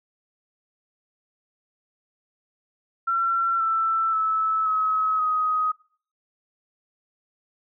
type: tone with pitch steps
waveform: sine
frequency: 1356 / 1330.4 / 1305.3 / 1280.6 / 1256.5 Hz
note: E6 / E6 / E6 / D#6 / D#6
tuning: +49 / +16 / -17 / +49 / +17 cents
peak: -20 dBFS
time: 3.07-5.72 s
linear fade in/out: 10 ms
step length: 530 ms
effects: noise-tail reverb RT60 0.5 s tail -23 dB re dry